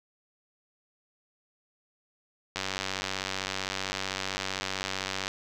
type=click train; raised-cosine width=0.2 ms; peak=-13 dBFS; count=261; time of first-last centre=2.56-5.28 s; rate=95.6 Hz; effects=none